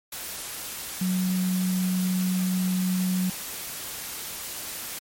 sine tone in noise, 184.3 Hz, F#3, 7 cents flat, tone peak -22 dBFS, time 1.01-3.3 s, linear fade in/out 5 ms, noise white, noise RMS -35 dBFS, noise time 0.12-4.99 s, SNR +10 dB, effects MP3 64 kbps

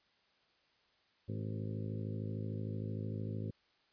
harmonic tone with a mistuned harmonic, 53.2 Hz, G#1, 42 cents sharp, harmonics 2 / 3 / 4 / 5 / 6 / 7 / 8 / 9 / 10, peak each -39 / -45 / -45 / -48 / -54 / -50 / -57 / -54 / -56 dBFS, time 1.28-3.51 s, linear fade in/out 10 ms, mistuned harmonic 7, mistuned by +24 cents, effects white hiss -72 dBFS RMS until 3.92 s + resampled to 11025 Hz

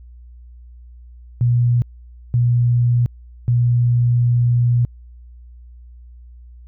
sine tone bursts at uneven times, 120.8 Hz, B2, 38 cents flat, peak -12 dBFS, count 3, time 1.41-1.82 / 2.34-3.06 / 3.48-4.85 s, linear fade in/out 0 ms, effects added 60 Hz sine -38 dBFS peak until 6.67 s

